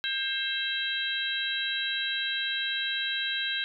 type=harmonic tone with a mistuned harmonic; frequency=532 Hz; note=C5; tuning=29 cents sharp; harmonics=3 / 4 / 5 / 6 / 7; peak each=-32 / -41 / -37 / -34 / -32 dBFS; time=0.04-3.64 s; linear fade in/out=0 ms; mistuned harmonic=7; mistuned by=+80 cents; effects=none